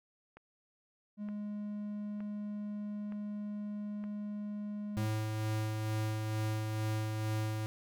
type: click train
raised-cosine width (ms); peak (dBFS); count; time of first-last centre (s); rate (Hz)
0.5; -37; 5; 0.37-4.04; 1.09
type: tone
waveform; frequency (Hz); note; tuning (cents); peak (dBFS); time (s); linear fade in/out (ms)
triangle; 207.7; G#3; 0; -35; 1.17-5.08; 50
type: tone with tremolo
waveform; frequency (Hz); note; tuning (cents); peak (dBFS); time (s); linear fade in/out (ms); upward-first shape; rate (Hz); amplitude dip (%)
square; 108.6; A2; -22; -32; 4.97-7.66; 0; sine; 2.2; 30
effects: none